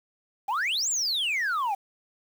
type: exponential two-way sweep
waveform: sine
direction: up then down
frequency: 760 to 7770 to 760 Hz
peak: -22 dBFS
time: 0.48-1.75 s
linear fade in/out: 10 ms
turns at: 0.89 s
effects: tanh soft clip ceiling -23 dBFS + 8-bit